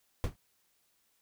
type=noise with exponential decay; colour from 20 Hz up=brown; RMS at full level=-26 dBFS; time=0.24-0.36 s; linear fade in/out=0 ms; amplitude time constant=25 ms; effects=white hiss -73 dBFS RMS until 1.21 s